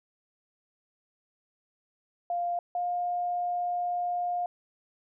sine tone pair in turn, 698.5 / 708.3 Hz, F5 / F5, 0 / +24 cents, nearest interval unison, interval 24 cents, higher second, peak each -27 / -27 dBFS, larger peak neither, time 2.3-2.59 / 2.75-4.46 s, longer second, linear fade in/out 2 ms, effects none

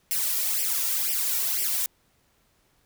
blue noise with flanger, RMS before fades -26 dBFS, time 0.11-1.86 s, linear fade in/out 0 ms, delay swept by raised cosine 0.37 to 2.17 ms, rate 2 Hz, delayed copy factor +0.9, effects pink hiss -66 dBFS RMS until 2.85 s

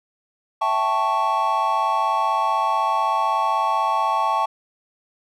triangle chord, A dominant seventh, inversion second, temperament equal, 659.3 / 784 / 880 / 1108.7 Hz, E5 / G5 / A5 / C#6, 0 / 0 / 0 / 0 cents, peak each -26 / -24 / -20 / -20 dBFS, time 0.61-4.46 s, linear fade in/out 10 ms, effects none

